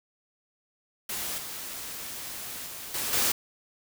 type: noise with level steps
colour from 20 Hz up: white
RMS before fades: -33 / -38 / -40 / -31 / -25 dBFS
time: 1.09-3.32 s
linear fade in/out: 5 ms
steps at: 1.38 / 2.66 / 2.94 / 3.13 s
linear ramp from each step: 2 ms
effects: none